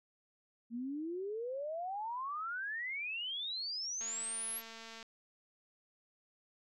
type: exponential sweep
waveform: sine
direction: up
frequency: 226.2 to 11880 Hz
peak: -37 dBFS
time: 0.7-4.62 s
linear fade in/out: 50 ms
type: click train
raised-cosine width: 0.2 ms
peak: -33 dBFS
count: 231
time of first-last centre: 4.01-5.028 s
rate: 226 Hz
effects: none